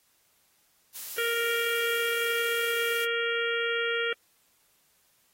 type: noise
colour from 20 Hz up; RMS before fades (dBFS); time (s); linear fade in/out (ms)
blue; -38; 0.94-3.06; 20
type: harmonic tone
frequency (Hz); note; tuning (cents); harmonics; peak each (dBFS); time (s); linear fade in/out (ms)
466.2; A#4; 0; 1 / 3 / 4 / 5 / 6 / 7; -30 / -31 / -34 / -35 / -37 / -36; 1.18-4.13; 2
effects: white hiss -67 dBFS RMS until 5.33 s + AAC 48 kbps